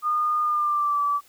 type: tone with pitch glide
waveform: sine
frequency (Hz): 1220 to 1154.9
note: D#6 to D6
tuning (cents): -34 to -29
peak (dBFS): -20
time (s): 0.02-1.21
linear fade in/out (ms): 50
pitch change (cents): -95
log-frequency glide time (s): 0.42-1.02
effects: white hiss -56 dBFS RMS until 1.28 s